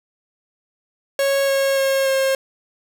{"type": "tone with pitch steps", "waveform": "45% pulse", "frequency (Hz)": [551, 545.9, 540.9, 535.9], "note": ["C#5", "C#5", "C#5", "C5"], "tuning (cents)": [-11, -27, -43, 41], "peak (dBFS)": -16, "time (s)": [1.19, 2.35], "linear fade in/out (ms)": 2, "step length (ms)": 290, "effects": []}